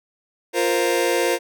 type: chord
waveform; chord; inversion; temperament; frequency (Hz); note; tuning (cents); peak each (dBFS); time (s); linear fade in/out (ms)
sawtooth; F suspended fourth; none; just; 349.2 / 465.6 / 523.8; F4 / Bb4 / C5; 0 / -2 / +2; -18; 0.53-1.39; 50
effects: none